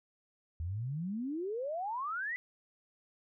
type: exponential sweep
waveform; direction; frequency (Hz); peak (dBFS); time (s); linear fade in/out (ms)
sine; up; 77.78 to 2035; -34; 0.6-2.36; 0
effects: none